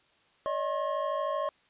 triangle tone cluster, 571 / 624 / 1075 Hz, D5 / D#5 / C6, -49 / +5 / +47 cents, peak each -31 dBFS, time 0.46-1.49 s, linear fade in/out 0 ms, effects white hiss -65 dBFS RMS until 1.69 s + resampled to 8000 Hz

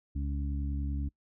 harmonic tone, 70.4 Hz, C#2, 27 cents sharp, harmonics 1 / 2 / 3 / 4, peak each -31 / -40 / -44 / -41 dBFS, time 0.15-1.09 s, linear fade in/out 10 ms, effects noise-tail reverb RT60 0.1 s tail -24 dB re dry

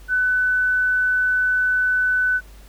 sine tone, 1500 Hz, F#6, 23 cents sharp, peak -16 dBFS, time 0.08-2.41 s, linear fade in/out 50 ms, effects added 50 Hz sine -41 dBFS peak until 2.68 s + pink hiss -51 dBFS RMS until 2.68 s

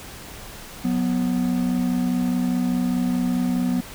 triangle tone pair together, 182.05 / 246.9 Hz, F#3 / B3, -28 / 0 cents, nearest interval perfect fourth, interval 528 cents, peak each -22 / -19 dBFS, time 0.84-3.81 s, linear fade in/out 10 ms, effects pink hiss -39 dBFS RMS until 3.94 s

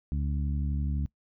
harmonic tone, 71.9 Hz, D2, 36 cents flat, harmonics 1 / 2 / 3 / 4, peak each -28 / -33 / -38 / -44 dBFS, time 0.12-1.06 s, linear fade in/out 0 ms, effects noise-tail reverb RT60 0.1 s tail -22 dB re dry

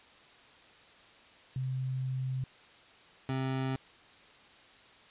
sine / 25% pulse tone pair in turn, 130.3 / 132.2 Hz, C3 / C3, -7 / +18 cents, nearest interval unison, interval 25 cents, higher second, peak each -31 / -27 dBFS, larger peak second, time 1.56-2.44 / 3.29-3.76 s, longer first, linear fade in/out 2 ms, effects white hiss -57 dBFS RMS until 5.1 s + resampled to 8000 Hz

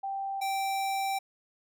sine / square tone pair in turn, 784 / 780.1 Hz, G5 / G5, 0 / -9 cents, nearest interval unison, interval 9 cents, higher first, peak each -31 / -29 dBFS, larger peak second, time 0.03-0.41 / 0.41-1.19 s, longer second, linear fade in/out 10 ms, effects none

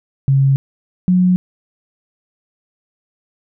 sine tone pair in turn, 136.3 / 181.94 Hz, C#3 / F#3, -29 / -29 cents, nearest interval perfect fourth, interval 500 cents, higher second, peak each -9 dBFS, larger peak neither, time 0.28-0.56 / 1.08-1.36 s, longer neither, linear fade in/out 0 ms, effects none

